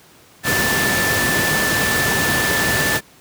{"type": "tone in noise", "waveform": "sine", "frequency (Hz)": 1760, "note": "A6", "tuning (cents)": 0, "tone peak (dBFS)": -19, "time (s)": [0.43, 3.01], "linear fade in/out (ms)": 50, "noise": "pink", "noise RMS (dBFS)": -19, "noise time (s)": [0.43, 3.01], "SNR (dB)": -3, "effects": ["pink hiss -48 dBFS RMS until 3.2 s", "high-pass 100 Hz 12 dB/octave"]}